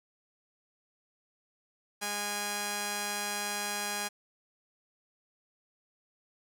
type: tone pair together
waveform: 5% pulse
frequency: 205.5 / 822 Hz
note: G#3 / G#5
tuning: -18 / -18 cents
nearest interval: 2 octaves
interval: 2400 cents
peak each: -26 / -23 dBFS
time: 2.01-4.09 s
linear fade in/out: 20 ms
effects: none